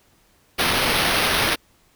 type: noise with sample-and-hold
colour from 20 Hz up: white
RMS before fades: -20 dBFS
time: 0.58-1.56 s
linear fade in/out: 20 ms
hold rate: 7350 Hz
effects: pink hiss -59 dBFS RMS until 1.95 s